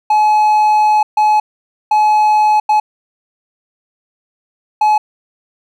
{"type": "tone bursts at uneven times", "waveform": "triangle", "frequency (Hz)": 851, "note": "G#5", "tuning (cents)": 42, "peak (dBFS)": -6, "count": 5, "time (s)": [[0.1, 1.03], [1.17, 1.4], [1.91, 2.6], [2.69, 2.8], [4.81, 4.98]], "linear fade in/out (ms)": 5, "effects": []}